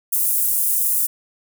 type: high-pass noise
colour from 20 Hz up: pink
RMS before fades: -19 dBFS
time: 0.12-1.07 s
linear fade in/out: 10 ms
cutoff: 10000 Hz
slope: 24 dB/octave
effects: none